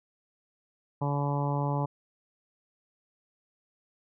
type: harmonic tone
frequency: 142.9 Hz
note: D3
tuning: 47 cents flat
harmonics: 1 / 2 / 3 / 4 / 5 / 6 / 7 / 8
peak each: -28 / -36 / -39 / -37 / -41 / -35 / -37 / -46 dBFS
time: 1.01-1.86 s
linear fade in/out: 10 ms
effects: none